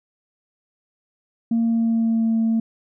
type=tone with pitch glide; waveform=sine; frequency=229.9 to 225.3 Hz; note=A#3 to A3; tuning=-24 to +41 cents; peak=-15 dBFS; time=1.51-2.6 s; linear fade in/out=5 ms; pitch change=-35 cents; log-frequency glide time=1.62-2.32 s; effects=tanh soft clip ceiling -14 dBFS